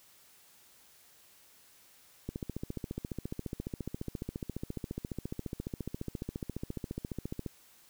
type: click train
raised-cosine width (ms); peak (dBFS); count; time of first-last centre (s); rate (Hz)
3; -23; 76; 2.29-7.462; 14.5
effects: white hiss -61 dBFS RMS until 7.89 s

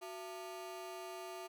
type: ring-modulated tone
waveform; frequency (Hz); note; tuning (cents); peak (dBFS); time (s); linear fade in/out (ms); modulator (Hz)
30% pulse; 523; C5; -1; -39; 0.01-1.48; 20; 152
effects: none

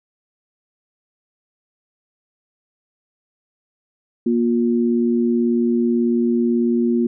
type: tone pair together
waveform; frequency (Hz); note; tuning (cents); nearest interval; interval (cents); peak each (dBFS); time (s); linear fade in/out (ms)
sine; 237.2 / 355.4; A#3 / F4; +30 / +30; perfect fifth; 700; -16 / -20; 4.26-7.07; 5
effects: none

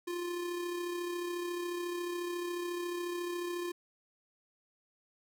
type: tone with amplitude modulation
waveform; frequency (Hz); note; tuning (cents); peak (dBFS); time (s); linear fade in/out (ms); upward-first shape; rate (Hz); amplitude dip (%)
square; 350; F4; +4; -34; 0.07-3.72; 10; sine; 34.1; 35
effects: none

